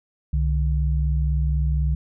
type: tone pair together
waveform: sine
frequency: 65.97 / 150 Hz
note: C2 / D3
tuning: +15 / +37 cents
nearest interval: octave + major second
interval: 1422 cents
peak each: -19 / -25 dBFS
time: 0.33-1.95 s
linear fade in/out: 5 ms
effects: none